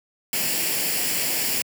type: noise with comb filter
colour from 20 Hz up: white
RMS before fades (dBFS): -24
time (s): 0.33-1.62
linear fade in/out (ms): 2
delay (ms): 0.4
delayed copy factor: +0.6
effects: high-pass 150 Hz 12 dB/octave